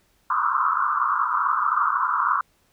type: band-pass noise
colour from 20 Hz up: pink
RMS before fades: -22 dBFS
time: 0.3-2.41 s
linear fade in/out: 2 ms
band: 1000 to 1400 Hz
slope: 96 dB/octave
effects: pink hiss -64 dBFS RMS until 2.72 s